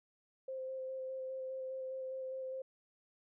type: tone with vibrato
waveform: sine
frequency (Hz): 523.3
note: C5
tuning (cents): 0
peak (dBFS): -39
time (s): 0.48-2.62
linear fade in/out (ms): 5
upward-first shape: square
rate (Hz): 4.9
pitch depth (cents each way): 10
effects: none